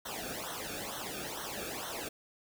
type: noise with flanger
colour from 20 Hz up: pink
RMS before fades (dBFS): -40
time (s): 0.05-2.09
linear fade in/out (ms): 10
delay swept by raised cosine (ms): 0.41 to 1.02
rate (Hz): 2.2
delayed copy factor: -0.9
effects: none